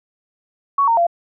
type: tone with pitch steps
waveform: sine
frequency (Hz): 1117 / 920 / 686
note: C#6 / A#5 / F5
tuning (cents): +13 / -23 / -31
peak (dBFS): -12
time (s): 0.78-1.068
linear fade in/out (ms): 5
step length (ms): 96
effects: none